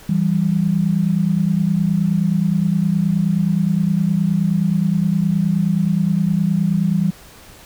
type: tone pair together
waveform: sine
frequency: 164.81 / 194.38 Hz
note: E3 / G3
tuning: 0 / -14 cents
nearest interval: minor third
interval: 286 cents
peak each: -17 dBFS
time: 0.09-7.11 s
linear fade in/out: 5 ms
effects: pink hiss -43 dBFS RMS until 7.65 s